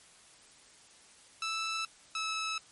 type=tone pair in turn; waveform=15% pulse; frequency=1318.5 / 1302.6 Hz; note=E6 / E6; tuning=0 / -21 cents; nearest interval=unison; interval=21 cents; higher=first; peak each=-26 / -26 dBFS; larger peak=neither; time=1.42-1.85 / 2.15-2.58 s; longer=neither; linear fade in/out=2 ms; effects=white hiss -58 dBFS RMS until 2.71 s + MP3 48 kbps